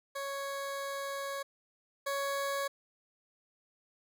20% pulse tone pair in turn, 554.4 / 556.6 Hz, C#5 / C#5, 0 / +7 cents, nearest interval unison, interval 7 cents, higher second, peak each -31 / -27 dBFS, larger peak second, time 0.15-1.43 / 2.06-2.68 s, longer first, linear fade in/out 10 ms, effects none

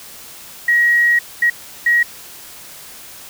sine tone bursts at uneven times, 1900 Hz, A#6, 33 cents sharp, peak -10 dBFS, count 3, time 0.68-1.19 / 1.42-1.5 / 1.86-2.03 s, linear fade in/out 5 ms, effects white hiss -37 dBFS RMS until 3.29 s

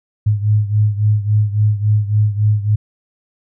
sine beating tone pair, 104.6 / 108.2 Hz, G#2 / A2, +13 / -29 cents, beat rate 3.6 Hz, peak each -13 / -17 dBFS, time 0.26-2.76 s, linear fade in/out 10 ms, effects none

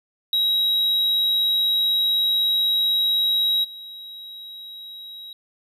triangle tone with level steps, 3839 Hz, B7, 50 cents flat, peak -16 / -34 dBFS, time 0.33-5.33 s, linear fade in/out 2 ms, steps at 3.63 s, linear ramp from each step 20 ms, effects resampled to 32000 Hz

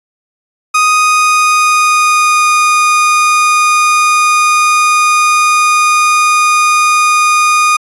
30% pulse tone with pitch glide, 1244.5 to 1227.4 Hz, D#6 to D#6, 0 to -24 cents, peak -4 dBFS, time 0.74-7.77 s, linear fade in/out 10 ms, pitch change -24 cents, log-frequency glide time 0.91-2.5 s, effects resampled to 24000 Hz

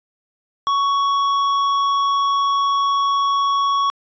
sine tone with tanh clipping, 1116 Hz, C#6, 11 cents sharp, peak -17 dBFS, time 0.67-3.9 s, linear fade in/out 0 ms, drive 10 dB, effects resampled to 16000 Hz

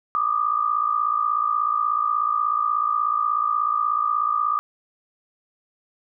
sine tone pair together, 1177 / 1233.5 Hz, D6 / D#6, +3 / -15 cents, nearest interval minor second, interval 82 cents, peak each -22 dBFS, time 0.15-4.59 s, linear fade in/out 0 ms, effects none

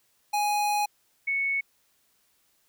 square / sine tone pair in turn, 830.6 / 2212 Hz, G#5 / C#7, 0 / -4 cents, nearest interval octave + perfect fourth, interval 1696 cents, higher second, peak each -24 dBFS, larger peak neither, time 0.33-0.86 / 1.27-1.61 s, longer first, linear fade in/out 10 ms, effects white hiss -68 dBFS RMS until 2.68 s

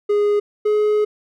triangle tone pair in turn, 413.2 / 422.1 Hz, G#4 / G#4, -9 / +28 cents, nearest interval unison, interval 37 cents, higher second, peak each -12 dBFS, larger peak neither, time 0.09-0.4 / 0.65-1.05 s, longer second, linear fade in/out 10 ms, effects none

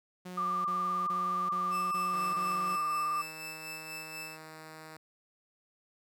sawtooth tone bursts, 181.4 Hz, F#3, 34 cents flat, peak -37 dBFS, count 6, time 0.25-2.76 s, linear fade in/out 10 ms, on 400 ms, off 22 ms
sine tone with vibrato, 1190 Hz, D6, 22 cents sharp, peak -29 dBFS, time 0.37-3.22 s, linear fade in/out 10 ms, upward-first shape sine, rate 19 Hz, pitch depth 31 cents each way
sawtooth tone with tremolo, 2637 Hz, E7, in tune, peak -36 dBFS, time 1.7-4.38 s, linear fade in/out 50 ms, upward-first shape sine, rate 4.1 Hz, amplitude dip 50%
5% pulse tone, 157.7 Hz, D#3, 24 cents sharp, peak -35 dBFS, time 2.13-4.97 s, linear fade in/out 5 ms
effects none

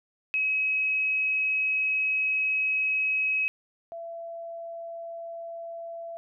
sine tone pair in turn, 2553 / 671.7 Hz, D#7 / E5, +44 / +32 cents, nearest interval octave + major seventh, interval 2312 cents, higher first, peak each -23 / -35 dBFS, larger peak first, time 0.34-3.48 / 3.92-6.17 s, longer first, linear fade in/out 0 ms, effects none

